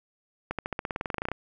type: accelerating click train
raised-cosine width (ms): 0.5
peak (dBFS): -15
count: 17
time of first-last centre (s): 0.51-1.316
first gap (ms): 77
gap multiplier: 0.94
effects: none